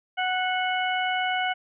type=harmonic tone with a mistuned harmonic; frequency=740 Hz; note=F#5; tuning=in tune; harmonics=1 / 2 / 3 / 4; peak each=-26 / -29 / -31 / -32 dBFS; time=0.17-1.54 s; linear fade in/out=20 ms; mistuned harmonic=3; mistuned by=-25 cents; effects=none